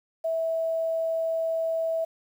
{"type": "tone with quantisation", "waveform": "sine", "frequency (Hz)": 653, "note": "E5", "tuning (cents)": -17, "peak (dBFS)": -24, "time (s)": [0.24, 2.05], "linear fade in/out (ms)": 10, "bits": 9, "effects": []}